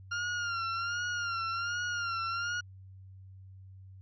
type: tone with vibrato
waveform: 40% pulse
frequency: 1396.9 Hz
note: F6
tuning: in tune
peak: -31 dBFS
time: 0.11-2.61 s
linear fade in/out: 10 ms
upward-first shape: sine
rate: 1.3 Hz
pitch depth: 59 cents each way
effects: added 95 Hz sine -48 dBFS peak until 4.01 s + resampled to 16000 Hz